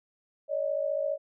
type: tone pair together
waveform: sine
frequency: 563.2 / 618 Hz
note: C#5 / D#5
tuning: +27 / -12 cents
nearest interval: major second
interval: 161 cents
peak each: -29 / -30 dBFS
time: 0.48-1.18 s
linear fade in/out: 50 ms
effects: none